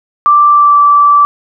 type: tone with pitch glide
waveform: sine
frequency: 1174.7 to 1161.9 Hz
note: D6 to D6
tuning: 0 to -19 cents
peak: -3 dBFS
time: 0.26-1.25 s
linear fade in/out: 0 ms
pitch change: -19 cents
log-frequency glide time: 0.49-0.78 s
effects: none